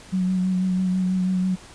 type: tone with vibrato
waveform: sine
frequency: 185 Hz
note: F#3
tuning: in tune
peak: -19 dBFS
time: 0.12-1.56 s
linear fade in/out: 20 ms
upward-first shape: sine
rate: 6.1 Hz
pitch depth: 23 cents each way
effects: pink hiss -45 dBFS RMS until 1.74 s + resampled to 22050 Hz